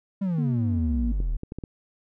triangle exponential sweep, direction down, 202.8 to 36.09 Hz, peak -21 dBFS, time 0.21-1.37 s, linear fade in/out 10 ms
sine tone, 237.8 Hz, A#3, 35 cents sharp, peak -26 dBFS, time 0.38-1.12 s, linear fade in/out 5 ms
clicks, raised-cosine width 3 ms, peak -21 dBFS, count 5, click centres 1.203 / 1.434 / 1.521 / 1.586 / 1.638 s
effects none

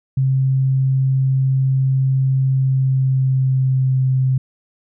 sine tone with pitch glide, 133 to 130.79 Hz, C3 to C3, +29 to 0 cents, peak -13 dBFS, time 0.17-4.38 s, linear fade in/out 5 ms, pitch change -29 cents, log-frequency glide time 2.46-4.04 s, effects none

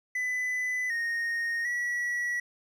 triangle tone with pitch steps, 2001 / 1857 / 1936 Hz, B6 / A#6 / B6, +22 / -7 / -35 cents, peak -26 dBFS, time 0.15-2.4 s, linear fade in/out 5 ms, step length 750 ms, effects none

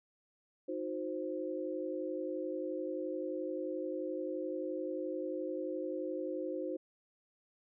sine chord, C diminished, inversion first, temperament equal with one note detuned, 311.1 / 362.6 / 523.3 Hz, Eb4 / Gb4 / C5, 0 / -35 / 0 cents, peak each -40 / -40 / -39 dBFS, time 0.68-6.77 s, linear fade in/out 10 ms, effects none

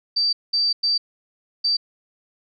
sine tone bursts at uneven times, 4651 Hz, D8, 18 cents flat, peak -17 dBFS, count 4, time 0.16-0.33 / 0.53-0.73 / 0.83-0.98 / 1.64-1.77 s, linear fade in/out 10 ms, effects none

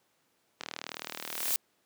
click train, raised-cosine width 0.2 ms, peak -18 dBFS, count 36, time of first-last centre 0.61-1.507 s, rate 39 Hz
blue noise with exponential growth, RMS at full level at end -27 dBFS, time 0.87-1.56 s, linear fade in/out 0 ms, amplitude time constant 150 ms
effects pink hiss -72 dBFS RMS until 1.85 s + high-pass 200 Hz 12 dB/octave

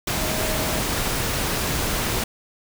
sine tone in noise, 627 Hz, D#5, 13 cents sharp, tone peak -31 dBFS, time 0.17-0.8 s, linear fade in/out 5 ms, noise pink, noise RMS -24 dBFS, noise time 0.07-2.24 s, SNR -10 dB, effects none

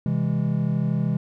triangle chord, C augmented, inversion none, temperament just, 130.81 / 163.52 / 204.4 Hz, C3 / E3 / G#3, 0 / -14 / -27 cents, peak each -23 / -22 / -24 dBFS, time 0.06-1.17 s, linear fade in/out 2 ms, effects none

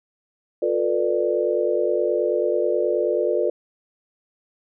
sine chord, B half-diminished seventh, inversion second, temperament just, 355.6 / 444.5 / 493.9 / 592.7 Hz, F4 / A4 / B4 / D5, +31 / +18 / 0 / +16 cents, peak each -24 dBFS, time 0.62-3.5 s, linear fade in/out 5 ms, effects none

